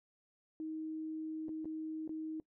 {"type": "tone with dropouts", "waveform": "sine", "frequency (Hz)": 315.1, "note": "D#4", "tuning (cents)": 22, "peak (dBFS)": -38, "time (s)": [0.6, 2.4], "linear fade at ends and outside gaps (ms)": 1, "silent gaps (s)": [[1.484, 1.491], [1.646, 1.655], [2.077, 2.093]], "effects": ["noise-tail reverb RT60 0.1 s tail -21 dB re dry"]}